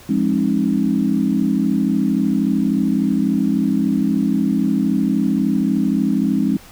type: chord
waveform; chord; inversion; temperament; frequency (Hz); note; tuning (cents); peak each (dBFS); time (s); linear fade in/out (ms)
sine; F minor seventh; none; equal with one note detuned; 174.61 / 207.7 / 267.4 / 311.1; F3 / Ab3 / C4 / Eb4; 0 / 0 / +38 / 0; -23 / -18 / -19 / -23; 0.09-6.57; 5
effects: pink hiss -43 dBFS RMS until 6.71 s